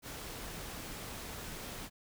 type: noise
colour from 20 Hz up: pink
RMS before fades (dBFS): -44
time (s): 0.02-1.9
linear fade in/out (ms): 50
effects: none